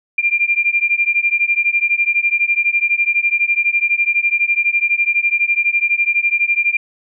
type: beating tone pair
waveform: sine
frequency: 2384 / 2396 Hz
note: D7 / D7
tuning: +25 / +34 cents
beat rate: 12 Hz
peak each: -16 dBFS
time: 0.18-6.77 s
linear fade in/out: 5 ms
effects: none